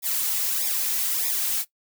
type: noise with flanger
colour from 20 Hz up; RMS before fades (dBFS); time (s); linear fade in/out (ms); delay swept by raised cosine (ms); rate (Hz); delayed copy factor
blue; -25; 0.02-1.65; 50; 0.67 to 3.37; 1.6; -0.9
effects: noise-tail reverb RT60 0.1 s tail -17 dB re dry